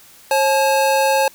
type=tone pair together; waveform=square; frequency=540 / 858.9 Hz; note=C#5 / A5; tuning=-45 / -42 cents; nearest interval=minor sixth; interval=803 cents; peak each=-17 dBFS; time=0.31-1.28 s; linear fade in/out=2 ms; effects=white hiss -46 dBFS RMS until 1.34 s